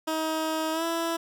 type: tone with pitch glide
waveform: 15% pulse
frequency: 316.9 to 332.5 Hz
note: D#4 to E4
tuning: +32 to +15 cents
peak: -20 dBFS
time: 0.07-1.17 s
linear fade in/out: 10 ms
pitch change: +83 cents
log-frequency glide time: 0.72-0.84 s
effects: none